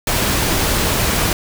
pink noise, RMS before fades -17 dBFS, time 0.07-1.33 s, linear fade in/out 2 ms, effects none

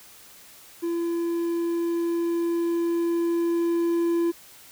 triangle tone with level ramp, 339.1 Hz, E4, 49 cents sharp, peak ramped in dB -22 to -18 dBFS, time 0.82-4.32 s, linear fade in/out 20 ms, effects white hiss -49 dBFS RMS until 4.71 s

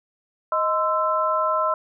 sine tone cluster, 626 / 1033 / 1325 Hz, D#5 / C6 / E6, +10 / -22 / +9 cents, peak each -24 / -23 / -23 dBFS, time 0.52-1.74 s, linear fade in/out 2 ms, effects none

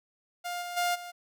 sawtooth tone with level steps, 705 Hz, F5, 16 cents sharp, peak -29 / -32 / -22 / -36 dBFS, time 0.44-1.12 s, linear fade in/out 20 ms, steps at 0.61 / 0.76 / 0.94 s, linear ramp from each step 20 ms, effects none

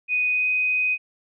sine tone with pitch glide, 2489 to 2503 Hz, D#7 to D#7, 0 to +10 cents, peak -19 dBFS, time 0.08-0.98 s, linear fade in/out 50 ms, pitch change +10 cents, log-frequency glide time 0.3-0.47 s, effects none

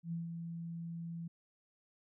sine tone with ADSR envelope, 167.7 Hz, E3, 30 cents sharp, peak -35 dBFS, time 0.03-1.28 s, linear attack 91 ms, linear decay 150 ms, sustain -5 dB, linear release 8 ms, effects none

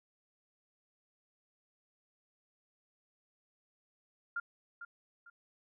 sine tone with echo, 1400 Hz, F6, 4 cents sharp, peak -33 dBFS, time 4.36-4.4 s, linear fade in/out 5 ms, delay 450 ms, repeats 2, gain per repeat -10 dB, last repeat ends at 5.3 s, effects none

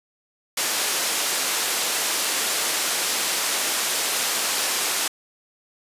white band-pass noise, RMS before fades -24 dBFS, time 0.57-5.08 s, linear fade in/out 5 ms, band 320 to 9600 Hz, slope 12 dB/octave, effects resampled to 32000 Hz

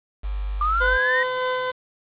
sine tone, 49.71 Hz, G1, 25 cents sharp, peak -24 dBFS, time 0.23-0.98 s, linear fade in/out 20 ms
sine linear sweep, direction up, 1179 to 1904 Hz, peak -19 dBFS, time 0.61-1.23 s, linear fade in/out 2 ms
20% pulse tone with tremolo, 508 Hz, B4, 49 cents sharp, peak -16 dBFS, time 0.8-1.72 s, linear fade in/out 20 ms, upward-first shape sine, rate 3.3 Hz, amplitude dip 25%
effects resampled to 8000 Hz + 7-bit

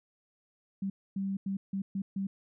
sine tone bursts at uneven times, 194.9 Hz, G3, 10 cents flat, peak -30 dBFS, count 6, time 0.82-0.9 / 1.16-1.37 / 1.46-1.57 / 1.73-1.82 / 1.95-2.02 / 2.16-2.27 s, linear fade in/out 5 ms, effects none

